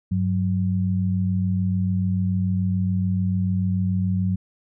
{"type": "tone pair together", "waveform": "sine", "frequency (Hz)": [97.89, 184.8], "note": ["G2", "F#3"], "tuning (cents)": [-2, -2], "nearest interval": "major seventh", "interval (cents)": 1100, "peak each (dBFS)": [-22, -22], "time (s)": [0.11, 4.36], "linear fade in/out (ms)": 10, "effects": []}